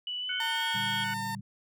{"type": "tone with pitch glide", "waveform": "sine", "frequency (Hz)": [2960, 3247], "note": ["F#7", "G#7"], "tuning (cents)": [0, -40], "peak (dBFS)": -32, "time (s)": [0.07, 1.04], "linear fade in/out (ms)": 2, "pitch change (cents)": 160, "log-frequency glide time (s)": [0.19, 0.65]}
{"type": "harmonic tone", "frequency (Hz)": 740, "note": "F#5", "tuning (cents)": 0, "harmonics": [2, 3, 4], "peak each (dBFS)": [-34, -38, -40], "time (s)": [0.29, 1.14], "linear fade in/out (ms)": 5}
{"type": "tone", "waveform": "30% pulse", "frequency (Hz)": 906, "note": "A#5", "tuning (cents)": -50, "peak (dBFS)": -30, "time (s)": [0.4, 1.35], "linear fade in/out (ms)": 2}
{"type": "chord", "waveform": "sine", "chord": "G minor", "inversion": "first", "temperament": "equal", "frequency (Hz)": [116.54, 146.83, 196], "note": ["Bb2", "D3", "G3"], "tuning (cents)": [0, 0, 0], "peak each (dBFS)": [-41, -45, -39], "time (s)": [0.74, 1.41], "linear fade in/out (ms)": 10}
{"effects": []}